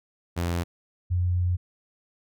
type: tone pair in turn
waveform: sawtooth / sine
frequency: 86.2 / 89.19 Hz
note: F2 / F2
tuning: -22 / +37 cents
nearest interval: minor second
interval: 59 cents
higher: second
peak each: -21 dBFS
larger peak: neither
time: 0.36-0.64 / 1.1-1.57 s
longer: second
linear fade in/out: 20 ms
effects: none